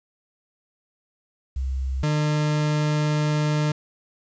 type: tone pair in turn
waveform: sine / 40% pulse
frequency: 66 / 150.71 Hz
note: C2 / D3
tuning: +16 / +45 cents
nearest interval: octave + major second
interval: 1429 cents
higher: second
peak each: -23 / -19 dBFS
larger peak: second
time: 1.56-2.03 / 2.03-3.72 s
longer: second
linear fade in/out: 5 ms
effects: resampled to 16000 Hz + 9-bit